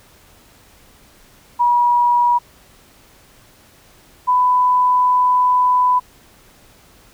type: tone pair in turn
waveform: sine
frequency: 965 / 997.3 Hz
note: B5 / B5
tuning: -40 / +17 cents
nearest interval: minor second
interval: 57 cents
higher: second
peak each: -11 dBFS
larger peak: neither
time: 1.59-2.39 / 4.27-6 s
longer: second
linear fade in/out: 20 ms
effects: pink hiss -49 dBFS RMS until 7.13 s